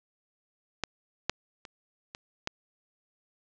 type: clicks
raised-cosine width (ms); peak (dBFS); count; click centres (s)
0.2; -11 / -8 / -26 / -22 / -13; 5; 0.837 / 1.296 / 1.652 / 2.149 / 2.474
effects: resampled to 16000 Hz + 8-bit